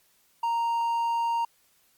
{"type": "tone", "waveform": "triangle", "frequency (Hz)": 930, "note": "A#5", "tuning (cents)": -4, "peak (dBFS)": -22, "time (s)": [0.43, 1.45], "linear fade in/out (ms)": 5, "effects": ["white hiss -65 dBFS RMS until 1.97 s", "Opus 48 kbps"]}